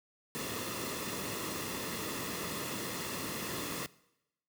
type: noise with comb filter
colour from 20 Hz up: pink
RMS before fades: -38 dBFS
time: 0.35-3.86 s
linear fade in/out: 0 ms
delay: 1.3 ms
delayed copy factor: -0.55
effects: noise-tail reverb RT60 0.9 s tail -21 dB re dry + high-pass 100 Hz 12 dB/octave

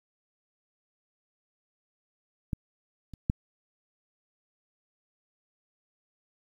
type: clicks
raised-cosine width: 5 ms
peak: -17 / -30 / -12 dBFS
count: 3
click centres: 2.532 / 3.137 / 3.299 s
effects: 9-bit

